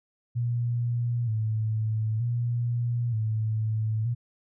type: tone with vibrato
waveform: sine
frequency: 114.4 Hz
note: A#2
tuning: 32 cents flat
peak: -24 dBFS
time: 0.35-4.15 s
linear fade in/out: 20 ms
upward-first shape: square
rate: 0.54 Hz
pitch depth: 75 cents each way
effects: none